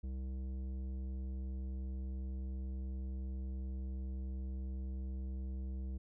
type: tone with tanh clipping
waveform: sine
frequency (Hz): 65.1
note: C2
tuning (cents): -8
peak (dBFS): -40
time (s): 0.03-5.98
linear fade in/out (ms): 10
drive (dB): 12
effects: none